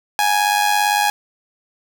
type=tone with amplitude modulation; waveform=sawtooth; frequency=830.6 Hz; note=G#5; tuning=in tune; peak=-8 dBFS; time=0.19-1.1 s; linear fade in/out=0 ms; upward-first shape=sine; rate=97.7 Hz; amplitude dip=60%; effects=none